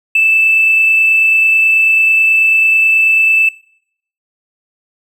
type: tone with amplitude modulation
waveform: triangle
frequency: 2637 Hz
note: E7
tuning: in tune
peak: -3 dBFS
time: 0.15-3.49 s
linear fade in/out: 5 ms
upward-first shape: sine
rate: 29.2 Hz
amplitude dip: 30%
effects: noise-tail reverb RT60 0.7 s tail -26 dB re dry + tanh soft clip ceiling -4 dBFS